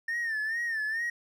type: tone with vibrato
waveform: triangle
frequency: 1803 Hz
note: A6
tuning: 42 cents sharp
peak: -26 dBFS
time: 0.08-1.1 s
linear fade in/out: 5 ms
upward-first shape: sine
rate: 2.3 Hz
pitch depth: 88 cents each way
effects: tanh soft clip ceiling -23 dBFS